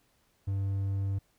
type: tone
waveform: triangle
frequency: 98 Hz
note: G2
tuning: in tune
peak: -26 dBFS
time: 0.47-1.19 s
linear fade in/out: 10 ms
effects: pink hiss -70 dBFS RMS until 1.38 s